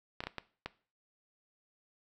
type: clicks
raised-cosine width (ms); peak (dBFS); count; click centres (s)
0.3; -21; 5; 0.205 / 0.238 / 0.27 / 0.383 / 0.66
effects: noise-tail reverb RT60 0.4 s tail -18 dB re dry